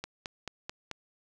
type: click train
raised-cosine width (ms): 0.2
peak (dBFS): -19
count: 5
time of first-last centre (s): 0.04-0.913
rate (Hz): 4.58
effects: none